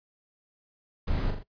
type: noise with echo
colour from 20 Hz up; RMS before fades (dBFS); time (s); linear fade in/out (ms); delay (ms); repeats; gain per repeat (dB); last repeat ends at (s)
brown; -28; 1.07-1.31; 10; 41; 3; -5; 1.433
effects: noise-tail reverb RT60 0.1 s tail -19 dB re dry + resampled to 11025 Hz